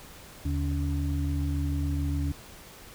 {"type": "tone cluster", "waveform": "sine", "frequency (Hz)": [77, 144, 283.8], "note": ["D#2", "D3", "C#4"], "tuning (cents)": [-17, -34, 41], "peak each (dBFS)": [-27, -33, -33], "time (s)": [0.45, 2.32], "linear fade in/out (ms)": 5, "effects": ["pink hiss -48 dBFS RMS until 2.94 s"]}